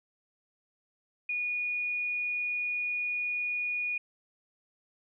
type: tone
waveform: sine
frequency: 2453 Hz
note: D#7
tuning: 25 cents flat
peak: -29 dBFS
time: 1.29-3.98 s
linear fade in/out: 5 ms
effects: none